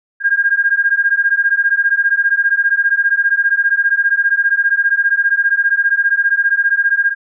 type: beating tone pair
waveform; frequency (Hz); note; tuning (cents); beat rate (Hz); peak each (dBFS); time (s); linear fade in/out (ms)
sine; 1609 / 1624; G6 / G#6; +45 / -39; 15; -14; 0.2-7.15; 50
effects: none